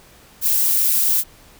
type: noise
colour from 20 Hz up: violet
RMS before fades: -17 dBFS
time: 0.41-1.24 s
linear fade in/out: 50 ms
effects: pink hiss -48 dBFS RMS until 1.59 s